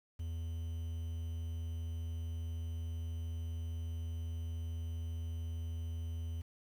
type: tone with quantisation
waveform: triangle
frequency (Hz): 82.41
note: E2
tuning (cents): 0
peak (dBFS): -35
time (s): 0.19-6.42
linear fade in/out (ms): 10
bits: 10
effects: none